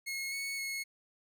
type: tone with pitch steps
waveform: sawtooth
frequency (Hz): 2167 / 2210 / 2179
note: C#7 / C#7 / C#7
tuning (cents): -40 / -6 / -30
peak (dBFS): -32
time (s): 0.06-0.84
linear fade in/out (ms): 20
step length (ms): 260
effects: none